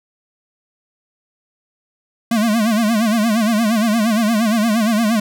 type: tone with vibrato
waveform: square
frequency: 220.9 Hz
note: A3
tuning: 7 cents sharp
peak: -14 dBFS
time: 2.31-5.2 s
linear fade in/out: 5 ms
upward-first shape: sine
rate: 8.6 Hz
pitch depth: 120 cents each way
effects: none